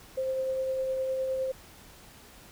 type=tone with tremolo; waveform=sine; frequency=525 Hz; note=C5; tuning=6 cents sharp; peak=-26 dBFS; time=0.17-1.52 s; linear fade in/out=10 ms; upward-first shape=triangle; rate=9.8 Hz; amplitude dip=30%; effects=pink hiss -52 dBFS RMS until 2.51 s

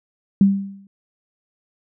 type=tone with exponential decay; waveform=sine; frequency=196.8 Hz; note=G3; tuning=7 cents sharp; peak=-7 dBFS; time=0.41-0.87 s; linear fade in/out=2 ms; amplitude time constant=100 ms; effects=none

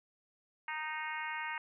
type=harmonic tone; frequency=309.9 Hz; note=D#4; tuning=7 cents flat; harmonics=3 / 4 / 5 / 6 / 7 / 8 / 9; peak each=-41 / -47 / -44 / -43 / -43 / -49 / -50 dBFS; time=0.68-1.58 s; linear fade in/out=2 ms; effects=none

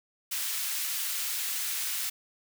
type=high-pass noise; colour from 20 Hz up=white; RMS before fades=-32 dBFS; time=0.31-2.1 s; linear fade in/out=10 ms; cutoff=1600 Hz; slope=12 dB/octave; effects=none

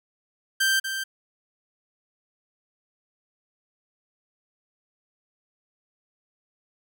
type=tone with echo; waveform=sawtooth; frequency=1568 Hz; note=G6; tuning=in tune; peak=-16 dBFS; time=0.6-0.8 s; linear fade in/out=10 ms; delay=240 ms; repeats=1; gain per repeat=-8 dB; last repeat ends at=1.04 s; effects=none

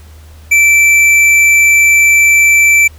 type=tone with hard clipping; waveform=triangle; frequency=2331 Hz; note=D7; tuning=14 cents flat; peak=-6 dBFS; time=0.51-2.88 s; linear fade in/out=10 ms; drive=12 dB; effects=added 77 Hz sine -33 dBFS peak until 2.98 s + pink hiss -44 dBFS RMS until 2.98 s

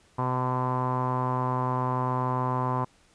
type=tone with low-pass filter; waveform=sawtooth; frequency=127.1 Hz; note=C3; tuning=50 cents flat; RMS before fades=-27 dBFS; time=0.18-2.85 s; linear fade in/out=10 ms; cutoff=1000 Hz; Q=7.4; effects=pink hiss -61 dBFS RMS until 3.14 s + resampled to 22050 Hz

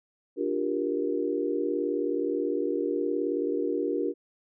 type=chord; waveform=sine; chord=G minor seventh; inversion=second; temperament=just; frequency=294 / 352.8 / 392 / 470.4 Hz; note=D4 / F4 / G4 / Bb4; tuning=+2 / +18 / 0 / +16 cents; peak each=-31 dBFS; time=0.36-4.14 s; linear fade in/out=50 ms; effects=none

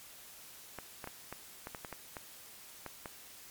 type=clicks; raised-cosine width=0.5 ms; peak=-26 dBFS; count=11; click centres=0.787 / 1.042 / 1.074 / 1.326 / 1.671 / 1.748 / 1.848 / 1.927 / 2.168 / 2.863 / 3.058 s; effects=white hiss -53 dBFS RMS until 3.5 s + MP3 96 kbps

